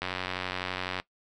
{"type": "click train", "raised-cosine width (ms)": 0.3, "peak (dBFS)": -15, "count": 91, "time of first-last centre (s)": [0.02, 0.999], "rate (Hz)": 91.9, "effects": ["noise-tail reverb RT60 0.1 s tail -19 dB re dry"]}